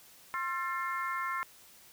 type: harmonic tone with a mistuned harmonic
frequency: 354.1 Hz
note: F4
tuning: 24 cents sharp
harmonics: 3 / 4 / 5 / 6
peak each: -35 / -37 / -39 / -41 dBFS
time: 0.34-1.43 s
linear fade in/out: 0 ms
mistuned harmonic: 4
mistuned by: -72 cents
effects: white hiss -57 dBFS RMS until 1.92 s